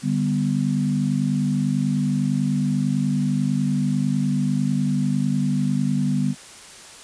sine chord, G major, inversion second, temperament equal, 146.83 / 196 / 246.9 Hz, D3 / G3 / B3, 0 / 0 / 0 cents, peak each -23 dBFS, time 0.02-6.35 s, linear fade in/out 50 ms, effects white hiss -42 dBFS RMS until 7.03 s + resampled to 22050 Hz

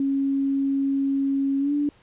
sine tone with pitch glide, 274.4 to 290.7 Hz, C#4 to D4, -17 to -18 cents, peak -20 dBFS, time 0-1.89 s, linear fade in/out 2 ms, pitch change +99 cents, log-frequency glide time 1.59-1.73 s, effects pink hiss -57 dBFS RMS until 2.02 s + resampled to 8000 Hz

